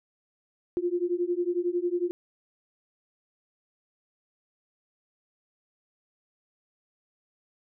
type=beating tone pair; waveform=sine; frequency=346.5 / 357.5 Hz; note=F4 / F4; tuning=-14 / +41 cents; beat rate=11 Hz; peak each=-28 dBFS; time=0.77-2.11 s; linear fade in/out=0 ms; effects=none